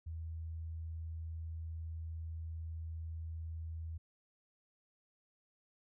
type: tone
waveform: sine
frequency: 81.2 Hz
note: E2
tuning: 26 cents flat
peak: -40 dBFS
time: 0.06-3.98 s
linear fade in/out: 10 ms
effects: none